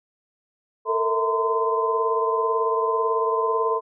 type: tone cluster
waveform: sine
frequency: 447.7 / 465.8 / 651 / 925 / 1027 Hz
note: A4 / A#4 / E5 / A#5 / C6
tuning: +30 / -1 / -22 / -14 / -33 cents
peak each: -23 / -31 / -31 / -31 / -23 dBFS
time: 0.85-3.81 s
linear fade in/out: 50 ms
effects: none